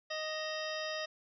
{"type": "harmonic tone with a mistuned harmonic", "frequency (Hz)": 622.3, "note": "D#5", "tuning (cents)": 0, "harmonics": [1, 2, 3, 4, 5, 6, 8, 9], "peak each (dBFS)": [-39, -45, -42, -48, -48, -46, -46, -49], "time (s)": [0.1, 1.06], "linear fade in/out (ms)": 10, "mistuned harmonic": 4, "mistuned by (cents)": 130, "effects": []}